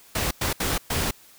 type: noise bursts at uneven times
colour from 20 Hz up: pink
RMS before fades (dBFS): -25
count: 4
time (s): 0.15-0.31 / 0.41-0.53 / 0.6-0.78 / 0.9-1.11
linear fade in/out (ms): 5
effects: white hiss -52 dBFS RMS until 1.38 s